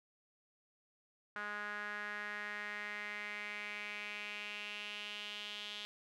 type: tone with band-pass filter sweep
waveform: sawtooth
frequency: 207.7 Hz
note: G#3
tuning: in tune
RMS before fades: -44 dBFS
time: 1.36-5.85 s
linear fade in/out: 0 ms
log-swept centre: 1500 to 3300 Hz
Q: 4.2
effects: none